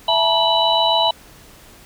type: tone cluster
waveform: sine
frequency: 665 / 871 / 958 / 2983 / 3927 Hz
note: E5 / A5 / A#5 / F#7 / B7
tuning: +15 / -18 / +47 / +13 / -11 cents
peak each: -20 dBFS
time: 0.08-1.11 s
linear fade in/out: 5 ms
effects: pink hiss -45 dBFS RMS until 1.85 s